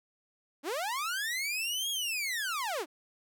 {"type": "linear two-way sweep", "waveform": "sawtooth", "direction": "up then down", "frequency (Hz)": [255.6, 3336, 264.7], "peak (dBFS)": -28, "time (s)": [0.63, 2.86], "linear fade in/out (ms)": 50, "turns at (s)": 1.9, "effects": []}